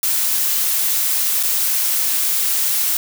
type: noise with dropouts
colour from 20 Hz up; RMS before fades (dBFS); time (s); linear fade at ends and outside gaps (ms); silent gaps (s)
blue; -18; 0.03-2.97; 1; 1.429-1.434
effects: none